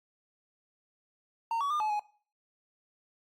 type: tone with pitch steps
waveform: triangle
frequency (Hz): 916 / 1131 / 1205 / 858 / 836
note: A#5 / C#6 / D6 / A5 / G#5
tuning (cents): -31 / +34 / +44 / -44 / +11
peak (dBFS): -26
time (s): 1.51-1.995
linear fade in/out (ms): 2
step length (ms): 97
effects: noise-tail reverb RT60 0.4 s tail -19 dB re dry + AAC 64 kbps